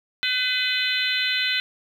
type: harmonic tone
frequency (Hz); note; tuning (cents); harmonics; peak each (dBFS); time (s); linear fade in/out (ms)
505; B4; +39; 3 / 4 / 5 / 6 / 7 / 8; -28 / -28 / -28 / -28 / -28 / -28; 0.23-1.6; 0
effects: 8-bit